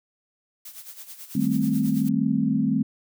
blue noise with tremolo, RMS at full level -39 dBFS, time 0.65-2.09 s, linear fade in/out 5 ms, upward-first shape sine, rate 9.2 Hz, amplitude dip 70%
sine chord, A half-diminished seventh, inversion second, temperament equal, 155.56 / 196 / 220 / 261.6 Hz, Eb3 / G3 / A3 / C4, 0 / 0 / 0 / 0 cents, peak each -28 / -26 / -24 / -24 dBFS, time 1.35-2.83 s, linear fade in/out 5 ms
effects none

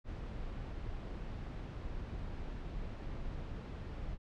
brown noise, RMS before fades -42 dBFS, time 0.04-4.18 s, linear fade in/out 50 ms, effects low-pass 4000 Hz 12 dB/octave

